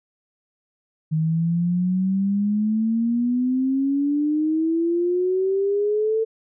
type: exponential sweep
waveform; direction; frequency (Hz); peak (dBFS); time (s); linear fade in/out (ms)
sine; up; 155.56 to 449.1; -18; 1.11-6.25; 20
effects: none